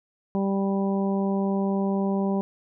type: harmonic tone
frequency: 196 Hz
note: G3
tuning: in tune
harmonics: 1 / 2 / 3 / 4 / 5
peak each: -23 / -29 / -33 / -35 / -37 dBFS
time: 0.35-2.41 s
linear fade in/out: 0 ms
effects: none